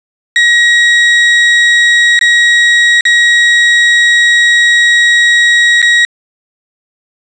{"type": "tone with dropouts", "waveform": "35% pulse", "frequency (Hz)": 1900, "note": "A#6", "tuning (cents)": 33, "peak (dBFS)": -3, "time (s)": [0.36, 6.05], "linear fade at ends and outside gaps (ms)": 1, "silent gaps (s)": [[2.191, 2.212], [3.009, 3.053], [5.818, 5.826]], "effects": ["resampled to 16000 Hz", "7-bit"]}